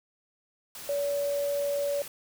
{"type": "tone in noise", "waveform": "sine", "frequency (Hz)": 570, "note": "C#5", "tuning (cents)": 48, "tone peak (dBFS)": -26, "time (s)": [0.89, 2.02], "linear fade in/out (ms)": 2, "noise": "white", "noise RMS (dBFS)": -42, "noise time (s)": [0.75, 2.08], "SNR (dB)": 13, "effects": []}